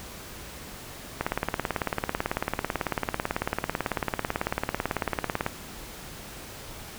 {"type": "click train", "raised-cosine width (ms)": 0.5, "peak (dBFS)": -10, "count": 78, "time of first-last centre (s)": [1.21, 5.464], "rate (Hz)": 18.1, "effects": ["pink hiss -42 dBFS RMS until 6.98 s"]}